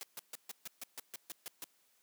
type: noise bursts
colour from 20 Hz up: white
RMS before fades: -44 dBFS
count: 11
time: 0.01-1.641 s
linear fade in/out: 0 ms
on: 21 ms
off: 140 ms
effects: white hiss -72 dBFS RMS until 2.02 s + high-pass 200 Hz 12 dB/octave